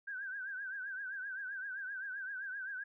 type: tone with vibrato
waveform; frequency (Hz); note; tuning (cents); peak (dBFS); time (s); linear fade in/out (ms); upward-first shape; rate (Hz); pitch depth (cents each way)
sine; 1568; G6; 0; -39; 0.07-2.84; 10; triangle; 7.7; 110
effects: none